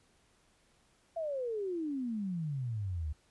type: exponential sweep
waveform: sine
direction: down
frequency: 680 to 71.7 Hz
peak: -33 dBFS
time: 1.16-3.13 s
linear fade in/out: 10 ms
effects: pink hiss -69 dBFS RMS until 3.3 s + resampled to 24000 Hz